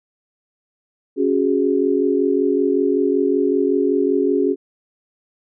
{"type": "chord", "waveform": "sine", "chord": "C# suspended fourth", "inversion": "none", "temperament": "equal", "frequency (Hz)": [277.2, 370, 415.3], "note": ["C#4", "F#4", "G#4"], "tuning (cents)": [0, 0, 0], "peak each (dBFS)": -19, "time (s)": [1.16, 4.56], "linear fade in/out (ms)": 50, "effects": []}